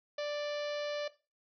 harmonic tone, 588 Hz, D5, 2 cents sharp, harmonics 1 / 2 / 3 / 4 / 5 / 6 / 7 / 8 / 9 / 10, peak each -34 / -48 / -47 / -50 / -50 / -51 / -51 / -53 / -57 / -60 dBFS, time 0.18-1.08 s, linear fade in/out 5 ms, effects noise-tail reverb RT60 0.3 s tail -17 dB re dry

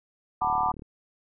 sine chord, B minor seventh, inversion second, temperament just, 740.8 / 889 / 987.8 / 1185.3 Hz, F#5 / A5 / B5 / D6, +2 / +18 / 0 / +16 cents, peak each -28 dBFS, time 0.41-0.72 s, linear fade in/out 10 ms
click train, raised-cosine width 3 ms, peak -29 dBFS, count 16, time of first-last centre 0.42-0.821 s, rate 37.4 Hz
effects none

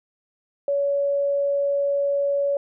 sine tone, 564 Hz, C#5, 30 cents sharp, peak -19 dBFS, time 0.68-2.57 s, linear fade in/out 2 ms, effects none

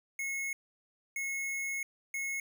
square tone bursts at uneven times, 2178 Hz, C#7, 31 cents flat, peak -34 dBFS, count 3, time 0.19-0.53 / 1.16-1.83 / 2.14-2.4 s, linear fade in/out 2 ms, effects none

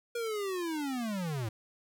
square linear sweep, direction down, 479.4 to 103.83 Hz, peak -33 dBFS, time 0.15-1.49 s, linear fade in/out 5 ms, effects none

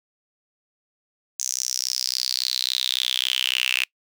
sawtooth tone with high-pass filter sweep, 63.6 Hz, C2, 48 cents flat, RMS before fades -25 dBFS, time 1.39-3.84 s, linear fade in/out 5 ms, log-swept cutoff 6400 to 2600 Hz, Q 7, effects noise-tail reverb RT60 0.1 s tail -26 dB re dry

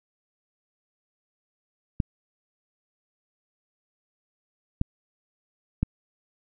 clicks, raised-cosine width 5 ms, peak -10 dBFS, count 3, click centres 2.002 / 4.814 / 5.83 s, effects none

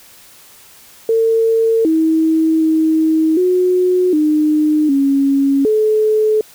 sine tone with pitch steps, 451.5 / 320.2 / 317.5 / 364.3 / 304.7 / 276.1 / 431.3 Hz, A4 / D#4 / D#4 / F#4 / D#4 / C#4 / A4, +45 / +50 / +35 / -27 / -36 / -7 / -35 cents, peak -10 dBFS, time 1.09-6.41 s, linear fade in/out 2 ms, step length 760 ms, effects white hiss -43 dBFS RMS until 6.54 s

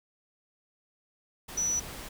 sine tone in noise, 5920 Hz, F#8, in tune, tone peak -26 dBFS, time 1.57-1.8 s, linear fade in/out 10 ms, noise pink, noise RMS -42 dBFS, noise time 1.48-2.09 s, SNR +13 dB, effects none

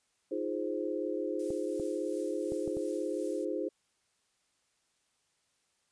sine chord, F minor seventh, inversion third, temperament equal, 311.1 / 349.2 / 415.3 / 523.3 Hz, Eb4 / F4 / Ab4 / C5, 0 / 0 / 0 / 0 cents, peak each -37 dBFS, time 0.31-3.69 s, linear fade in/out 10 ms
violet noise with tremolo, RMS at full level -47 dBFS, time 1.39-3.45 s, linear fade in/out 5 ms, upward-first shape triangle, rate 2.8 Hz, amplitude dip 45%
clicks, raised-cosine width 2 ms, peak -27 dBFS, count 5, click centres 1.505 / 1.798 / 2.521 / 2.677 / 2.769 s
effects white hiss -75 dBFS RMS until 5.91 s + resampled to 22050 Hz

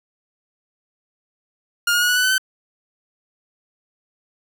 sawtooth tone with pitch steps, 1415 / 1433.9 / 1453.1 / 1472.5 / 1492.2 / 1512.2 / 1532.4 Hz, F6 / F6 / F#6 / F#6 / F#6 / F#6 / G6, +22 / +45 / -32 / -9 / +14 / +37 / -40 cents, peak -12 dBFS, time 1.87-2.381 s, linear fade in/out 5 ms, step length 73 ms, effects none

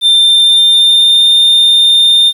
triangle tone with pitch glide, 3584 to 3619 Hz, A7 to A7, +31 to +48 cents, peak -3 dBFS, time 0.01-2.33 s, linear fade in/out 50 ms, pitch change +17 cents, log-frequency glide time 0.18-1.22 s, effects 7-bit

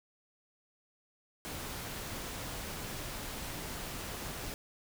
pink noise, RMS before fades -41 dBFS, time 1.45-4.54 s, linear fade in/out 0 ms, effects none

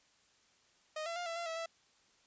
sawtooth tone with pitch steps, 620 / 674 / 704 / 667 / 684 / 652 / 662 Hz, D#5 / E5 / F5 / E5 / F5 / E5 / E5, -6 / +38 / +14 / +20 / -36 / -19 / +7 cents, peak -34 dBFS, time 0.96-1.66 s, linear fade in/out 5 ms, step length 100 ms, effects white hiss -69 dBFS RMS until 2.26 s + resampled to 16000 Hz

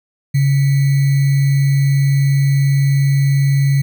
sine tone with sample-and-hold, 138.59 Hz, C#3, in tune, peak -10 dBFS, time 0.34-3.82 s, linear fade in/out 10 ms, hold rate 2100 Hz, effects none

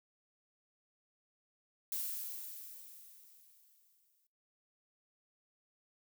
violet noise with exponential decay, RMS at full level -37 dBFS, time 1.92-4.27 s, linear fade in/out 2 ms, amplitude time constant 510 ms, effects noise-tail reverb RT60 0.5 s tail -24 dB re dry

